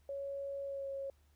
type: tone with pitch glide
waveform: sine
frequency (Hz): 556 to 547.7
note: C#5 to C#5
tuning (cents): +5 to -21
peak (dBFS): -38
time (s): 0.09-1.1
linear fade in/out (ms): 2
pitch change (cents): -26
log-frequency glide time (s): 0.64-0.88
effects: added 73 Hz sine -66 dBFS peak until 1.35 s + pink hiss -75 dBFS RMS until 1.35 s